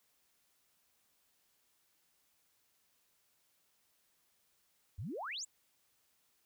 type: exponential sweep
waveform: sine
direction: up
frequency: 79.2 to 8080 Hz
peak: -39 dBFS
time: 4.98-5.45 s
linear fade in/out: 10 ms
effects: white hiss -75 dBFS RMS until 6.45 s